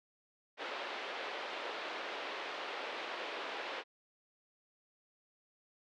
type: band-pass noise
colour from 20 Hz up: pink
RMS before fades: -42 dBFS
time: 0.57-3.84 s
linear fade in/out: 50 ms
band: 400 to 3700 Hz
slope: 24 dB/octave
effects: none